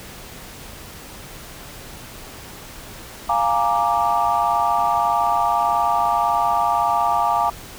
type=chord; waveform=sine; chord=Bb dominant seventh; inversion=second; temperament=equal; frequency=698.5 / 830.6 / 932.3 / 1174.7 Hz; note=F5 / Ab5 / Bb5 / D6; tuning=0 / 0 / 0 / 0 cents; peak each=-21 dBFS; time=3.29-7.5 s; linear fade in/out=5 ms; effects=tanh soft clip ceiling -7 dBFS + pink hiss -38 dBFS RMS until 7.78 s